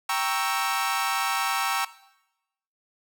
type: chord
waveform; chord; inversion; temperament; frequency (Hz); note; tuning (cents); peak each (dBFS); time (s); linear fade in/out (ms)
sawtooth; G diminished seventh; none; equal; 784 / 932.3 / 1108.7 / 1318.5; G5 / Bb5 / Db6 / Fb6; 0 / 0 / 0 / 0; -26; 0.09-1.85; 5
effects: noise-tail reverb RT60 0.9 s tail -18 dB re dry